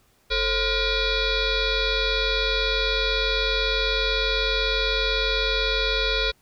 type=tone with frequency modulation; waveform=sine; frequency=1912 Hz; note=A#6; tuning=43 cents sharp; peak=-20 dBFS; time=0.3-6.32 s; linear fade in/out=20 ms; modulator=490 Hz; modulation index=5.1; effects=pink hiss -62 dBFS RMS until 6.41 s